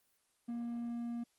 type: tone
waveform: triangle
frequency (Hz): 236.1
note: A#3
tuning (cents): +22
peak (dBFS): -35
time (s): 0.48-1.24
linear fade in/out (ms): 10
effects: white hiss -75 dBFS RMS until 1.38 s + Opus 24 kbps